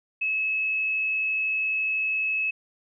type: tone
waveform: sine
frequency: 2586 Hz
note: E7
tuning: 34 cents flat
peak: -23 dBFS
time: 0.21-2.51 s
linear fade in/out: 10 ms
effects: none